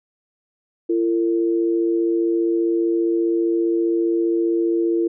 sine tone pair together, 339.1 / 454.2 Hz, E4 / A#4, +49 / -45 cents, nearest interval perfect fourth, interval 506 cents, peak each -17 / -24 dBFS, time 0.89-5.08 s, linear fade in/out 10 ms, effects none

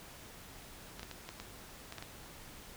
clicks, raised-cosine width 0.2 ms, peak -26 dBFS, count 8, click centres 0.995 / 1.031 / 1.113 / 1.29 / 1.4 / 1.924 / 1.983 / 2.025 s, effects pink hiss -52 dBFS RMS until 2.76 s

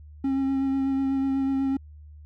triangle tone with vibrato, 270 Hz, C#4, 45 cents flat, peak -20 dBFS, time 0.24-1.77 s, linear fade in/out 5 ms, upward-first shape sine, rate 8.1 Hz, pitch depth 16 cents each way, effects added 75 Hz sine -43 dBFS peak until 2.25 s

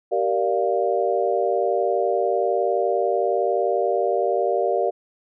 sine chord, G minor seventh, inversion none, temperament equal with one note detuned, 386.4 / 466.2 / 587.3 / 698.5 Hz, G4 / Bb4 / D5 / F5, -25 / 0 / 0 / 0 cents, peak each -24 dBFS, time 0.11-4.91 s, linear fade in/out 20 ms, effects none

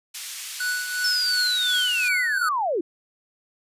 white band-pass noise, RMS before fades -35 dBFS, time 0.14-2.09 s, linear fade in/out 10 ms, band 2100 to 9600 Hz, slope 12 dB/octave
square tone with tremolo, 1480 Hz, F#6, in tune, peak -23 dBFS, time 0.6-2.49 s, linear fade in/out 5 ms, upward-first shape triangle, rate 2.8 Hz, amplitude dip 65%
sine linear sweep, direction down, 5350 to 306.1 Hz, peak -21 dBFS, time 1.04-2.81 s, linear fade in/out 5 ms
effects resampled to 32000 Hz

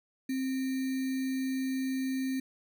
sine tone with sample-and-hold, 263.1 Hz, C4, 10 cents sharp, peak -29 dBFS, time 0.29-2.4 s, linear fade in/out 5 ms, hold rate 2100 Hz, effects none

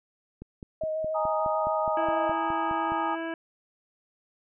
click train, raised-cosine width 3 ms, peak -27 dBFS, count 13, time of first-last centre 0.42-2.92 s, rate 4.8 Hz
sine tone with vibrato, 629 Hz, D#5, 19 cents sharp, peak -27 dBFS, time 0.81-2.32 s, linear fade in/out 5 ms, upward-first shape square, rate 6.8 Hz, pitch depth 12 cents each way
sine chord, Ab suspended second, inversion none, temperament equal, 830.6 / 932.3 / 1244.5 Hz, Ab5 / Bb5 / Eb6, 0 / 0 / 0 cents, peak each -31 dBFS, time 1.14-3.16 s, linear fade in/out 20 ms
harmonic tone, 328.8 Hz, E4, 4 cents flat, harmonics 1 / 2 / 3 / 4 / 5 / 7 / 8 / 9, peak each -33 / -36 / -41 / -47 / -38 / -47 / -52 / -50 dBFS, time 1.97-3.34 s, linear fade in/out 2 ms
effects none

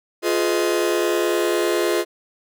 45% pulse chord, F half-diminished seventh, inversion none, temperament just, 349.2 / 419.1 / 502.9 / 628.6 Hz, F4 / Ab4 / Cb5 / Eb5, 0 / +16 / +31 / +18 cents, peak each -21 / -23 / -27 / -26 dBFS, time 0.22-2.05 s, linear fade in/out 50 ms, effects none

